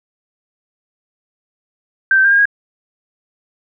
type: tone with pitch steps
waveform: sine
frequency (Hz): 1565 / 1549 / 1599 / 1617 / 1641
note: G6 / G6 / G6 / G#6 / G#6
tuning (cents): -3 / -21 / +34 / -47 / -21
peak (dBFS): -8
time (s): 2.11-2.455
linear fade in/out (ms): 2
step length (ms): 69
effects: none